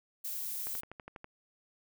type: noise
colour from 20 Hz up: violet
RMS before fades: -38 dBFS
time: 0.24-0.81 s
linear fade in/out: 10 ms
type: click train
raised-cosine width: 0.5 ms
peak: -30 dBFS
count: 8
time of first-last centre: 0.67-1.244 s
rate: 12.2 Hz
effects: none